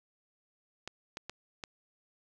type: clicks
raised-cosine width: 0.2 ms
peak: -22 dBFS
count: 4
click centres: 0.876 / 1.171 / 1.296 / 1.638 s
effects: none